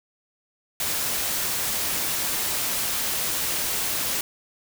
white noise, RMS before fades -26 dBFS, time 0.8-4.21 s, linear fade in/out 2 ms, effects none

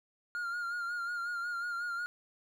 triangle tone with vibrato, 1410 Hz, F6, 16 cents sharp, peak -32 dBFS, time 0.35-2.06 s, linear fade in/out 0 ms, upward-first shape sine, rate 5.5 Hz, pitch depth 40 cents each way, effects none

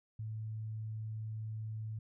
sine tone, 109.4 Hz, A2, 9 cents flat, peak -38 dBFS, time 0.19-1.99 s, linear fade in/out 5 ms, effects none

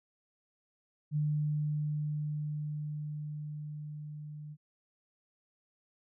sine tone with level ramp, 150 Hz, D3, 37 cents sharp, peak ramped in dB -27 to -42 dBFS, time 1.11-4.57 s, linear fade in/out 50 ms, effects none

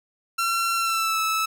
sawtooth tone with pitch glide, 1359 to 1307.4 Hz, F6 to E6, -48 to -15 cents, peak -18 dBFS, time 0.38-1.46 s, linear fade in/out 10 ms, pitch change -67 cents, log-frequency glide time 0.76-1.19 s, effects none

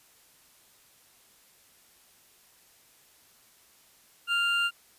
triangle tone pair together, 1396.9 / 2792 Hz, F6 / F7, 0 / -1 cents, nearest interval octave, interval 1199 cents, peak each -25 dBFS, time 4.27-4.71 s, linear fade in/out 50 ms, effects white hiss -60 dBFS RMS until 4.98 s + resampled to 32000 Hz

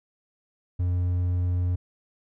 triangle tone, 89.2 Hz, F2, 37 cents sharp, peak -20 dBFS, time 0.79-1.76 s, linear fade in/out 10 ms, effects none

